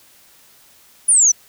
sine exponential sweep, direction down, 9956 to 5810 Hz, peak -9 dBFS, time 1.08-1.32 s, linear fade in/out 10 ms, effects white hiss -50 dBFS RMS until 1.48 s

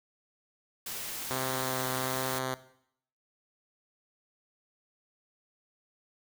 white noise, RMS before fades -38 dBFS, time 0.86-2.39 s, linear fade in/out 5 ms
5% pulse tone with vibrato, 130 Hz, C3, 11 cents flat, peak -20 dBFS, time 1.31-2.54 s, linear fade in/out 0 ms, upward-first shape sine, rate 1.3 Hz, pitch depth 9 cents each way
effects noise-tail reverb RT60 0.7 s tail -17 dB re dry

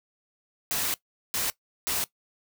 white noise bursts at uneven times, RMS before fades -28 dBFS, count 3, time 0.71-0.94 / 1.34-1.5 / 1.87-2.04 s, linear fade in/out 0 ms, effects noise-tail reverb RT60 0.1 s tail -19 dB re dry

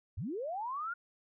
sine linear sweep, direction up, 65.41 to 1446 Hz, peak -35 dBFS, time 0.17-0.94 s, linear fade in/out 10 ms, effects none

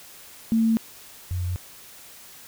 sine tone pair in turn, 225.2 / 89.37 Hz, A3 / F2, +40 / +40 cents, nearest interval octave + major third, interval 1600 cents, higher first, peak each -17 / -24 dBFS, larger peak first, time 0.52-0.77 / 1.31-1.56 s, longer neither, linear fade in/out 0 ms, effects white hiss -46 dBFS RMS until 2.47 s

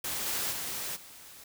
white noise with level steps, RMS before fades -34 / -32 / -36 / -50 dBFS, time 0.04-1.44 s, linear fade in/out 5 ms, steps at 0.25 / 0.51 / 0.95 s, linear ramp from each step 20 ms, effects none

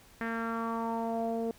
sawtooth tone with low-pass filter sweep, 228.5 Hz, A#3, 34 cents flat, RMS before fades -33 dBFS, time 0.21-1.51 s, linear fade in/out 0 ms, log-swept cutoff 1800 to 530 Hz, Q 4.3, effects pink hiss -58 dBFS RMS until 1.58 s

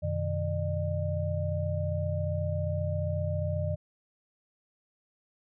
sine tone cluster, 91.3 / 126 / 153.9 / 603 Hz, F#2 / B2 / D#3 / D5, -23 / +35 / -19 / +46 cents, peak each -30 / -38 / -34 / -34 dBFS, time 0.02-3.76 s, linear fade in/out 20 ms, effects none

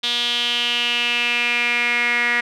sawtooth tone with band-pass filter sweep, 240 Hz, B3, 49 cents flat, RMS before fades -20 dBFS, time 0.03-2.41 s, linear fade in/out 10 ms, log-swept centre 3500 to 2000 Hz, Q 5.9, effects none

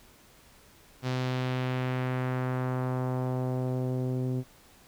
sawtooth tone with low-pass filter sweep, 127.8 Hz, C3, 40 cents flat, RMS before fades -30 dBFS, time 1.02-4.44 s, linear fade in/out 50 ms, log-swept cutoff 5000 to 340 Hz, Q 1.2, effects pink hiss -57 dBFS RMS until 4.87 s

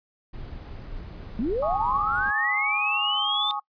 brown noise, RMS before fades -37 dBFS, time 0.33-2.31 s, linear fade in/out 10 ms
sine linear sweep, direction up, 199.2 to 3592 Hz, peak -23 dBFS, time 1.39-3.51 s, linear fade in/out 0 ms
sine chord, Ab suspended fourth, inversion none, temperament just, 830.6 / 1107.5 / 1245.9 Hz, Ab5 / Db6 / Eb6, 0 / -2 / +2 cents, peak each -30 / -31 / -33 dBFS, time 1.62-3.6 s, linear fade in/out 10 ms
effects noise-tail reverb RT60 0.1 s tail -23 dB re dry + resampled to 11025 Hz

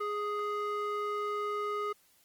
square tone with band-pass filter, 415.3 Hz, G#4, in tune, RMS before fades -34 dBFS, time 0-1.93 s, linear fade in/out 10 ms, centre 980 Hz, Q 2.8, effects white hiss -66 dBFS RMS until 2.24 s + Opus 24 kbps

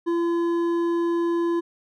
triangle tone with hard clipping, 340 Hz, F4, 46 cents flat, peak -22 dBFS, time 0.06-1.61 s, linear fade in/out 20 ms, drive 11 dB, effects none

